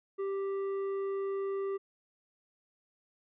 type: tone with tanh clipping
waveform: triangle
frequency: 392 Hz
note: G4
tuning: in tune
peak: -33 dBFS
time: 0.18-1.78 s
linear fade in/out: 20 ms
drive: 12 dB
effects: none